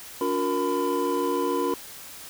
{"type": "tone cluster", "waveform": "triangle", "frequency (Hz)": [286.5, 359.8, 466.7, 1005], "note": ["D4", "F#4", "A#4", "B5"], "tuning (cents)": [-43, -48, 2, 30], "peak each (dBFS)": [-27, -26, -26, -27], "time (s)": [0.21, 1.74], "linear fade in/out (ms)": 2, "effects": ["white hiss -42 dBFS RMS until 2.29 s"]}